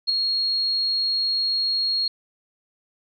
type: tone with ADSR envelope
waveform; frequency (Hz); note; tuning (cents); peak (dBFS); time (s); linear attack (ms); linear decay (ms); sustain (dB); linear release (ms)
sine; 4287; C8; +41; -15; 0.07-2.08; 25; 5; -5; 4
effects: none